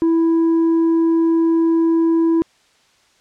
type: tone with tanh clipping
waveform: sine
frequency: 329.6 Hz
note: E4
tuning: in tune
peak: -13 dBFS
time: 0.02-2.42 s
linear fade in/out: 0 ms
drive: 3 dB
effects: white hiss -56 dBFS RMS until 3.2 s + low-pass 6000 Hz 12 dB/octave